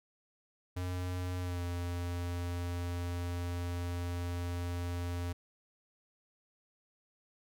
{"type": "tone with pitch glide", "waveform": "square", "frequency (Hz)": [90.4, 87.52], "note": ["F#2", "F2"], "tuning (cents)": [-40, 4], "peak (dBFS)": -35, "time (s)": [0.76, 5.33], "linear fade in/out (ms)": 10, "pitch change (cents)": -56, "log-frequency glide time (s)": [1.39, 1.62], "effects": []}